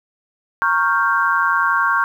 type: chord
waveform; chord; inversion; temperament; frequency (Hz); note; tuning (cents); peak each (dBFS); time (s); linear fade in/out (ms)
sine; G half-diminished seventh; first; equal with one note detuned; 932.3 / 1102.3 / 1396.9 / 1568; Bb5 / Db6 / F6 / G6; 0 / -10 / 0 / 0; -23 / -18 / -20 / -19; 0.62-2.04; 0
effects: 8-bit